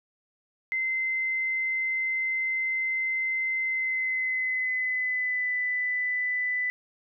sine tone with pitch glide, 2068 to 1994.1 Hz, C7 to B6, -21 to +16 cents, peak -25 dBFS, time 0.72-6.7 s, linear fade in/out 0 ms, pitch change -63 cents, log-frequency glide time 3.61-5.53 s, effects none

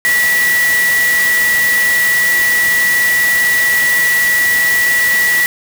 sine tone in noise, 1945 Hz, B6, 27 cents flat, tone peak -10 dBFS, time 0.05-5.46 s, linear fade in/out 0 ms, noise white, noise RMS -20 dBFS, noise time 0.05-5.46 s, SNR +7 dB, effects none

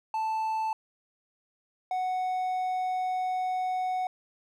triangle tone pair in turn, 880 / 740 Hz, A5 / F#5, 0 / 0 cents, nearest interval minor third, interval 300 cents, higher first, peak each -25 dBFS, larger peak neither, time 0.14-0.73 / 1.91-4.07 s, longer second, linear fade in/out 2 ms, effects none

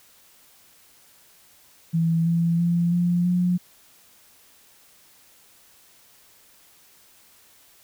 sine tone with pitch steps, 165 / 168.27 / 171.61 / 175.01 / 178.48 Hz, E3 / E3 / F3 / F3 / F3, +2 / +36 / -30 / +4 / +38 cents, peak -18 dBFS, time 1.93-3.58 s, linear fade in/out 20 ms, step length 330 ms, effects white hiss -55 dBFS RMS until 7.83 s

